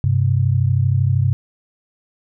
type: tone pair together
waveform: sine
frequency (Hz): 98 / 130.81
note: G2 / C3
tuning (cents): 0 / 0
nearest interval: perfect fourth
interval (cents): 500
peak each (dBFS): -16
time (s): 0.04-1.33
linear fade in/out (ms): 0
effects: none